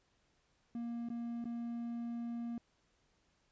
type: tone with dropouts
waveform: triangle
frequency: 235.1 Hz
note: A#3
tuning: 15 cents sharp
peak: -36 dBFS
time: 0.75-2.58 s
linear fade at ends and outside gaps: 2 ms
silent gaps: 1.088-1.101 / 1.443-1.454 s
effects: pink hiss -75 dBFS RMS until 3.51 s + resampled to 16000 Hz